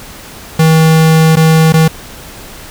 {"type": "tone with dropouts", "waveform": "square", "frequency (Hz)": 160, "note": "D#3", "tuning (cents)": 49, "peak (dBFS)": -5, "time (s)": [0.59, 1.88], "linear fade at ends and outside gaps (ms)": 5, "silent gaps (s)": [[1.357, 1.368], [1.724, 1.738]], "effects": ["pink hiss -31 dBFS RMS until 2.7 s"]}